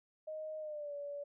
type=tone with pitch glide; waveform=sine; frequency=622.3 to 574 Hz; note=D#5 to D5; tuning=0 to -40 cents; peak=-40 dBFS; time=0.27-1.24 s; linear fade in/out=10 ms; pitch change=-140 cents; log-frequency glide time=0.59-0.94 s; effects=none